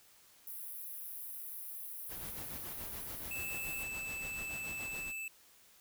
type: high-pass noise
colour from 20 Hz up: white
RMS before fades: -45 dBFS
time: 0.47-3.83 s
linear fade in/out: 2 ms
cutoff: 10000 Hz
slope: 96 dB/octave
type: noise with tremolo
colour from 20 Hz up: pink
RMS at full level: -47 dBFS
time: 2.08-5.13 s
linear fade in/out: 50 ms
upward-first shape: sine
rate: 7 Hz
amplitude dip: 55%
type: tone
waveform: square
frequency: 2631 Hz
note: E7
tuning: 4 cents flat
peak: -40 dBFS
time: 3.31-5.28 s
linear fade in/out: 2 ms
effects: white hiss -63 dBFS RMS until 5.8 s